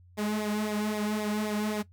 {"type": "tone with flanger", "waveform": "sawtooth", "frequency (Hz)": 211.5, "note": "G#3", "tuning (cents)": 32, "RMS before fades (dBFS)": -30, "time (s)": [0.17, 1.83], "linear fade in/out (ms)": 20, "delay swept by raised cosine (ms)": [0.67, 3.17], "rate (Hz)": 3.8, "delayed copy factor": -0.7, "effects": ["noise-tail reverb RT60 0.1 s tail -17 dB re dry", "added 89 Hz sine -53 dBFS peak until 1.92 s"]}